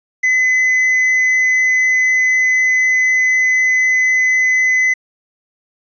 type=tone; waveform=triangle; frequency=2024 Hz; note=B6; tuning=42 cents sharp; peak=-9 dBFS; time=0.23-4.94 s; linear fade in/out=10 ms; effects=resampled to 16000 Hz + 8-bit